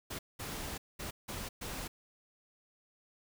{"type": "noise bursts at uneven times", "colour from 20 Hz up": "pink", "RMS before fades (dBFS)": -41, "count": 5, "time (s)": [[0.1, 0.19], [0.39, 0.78], [0.99, 1.11], [1.28, 1.49], [1.61, 1.88]], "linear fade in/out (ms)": 10, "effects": []}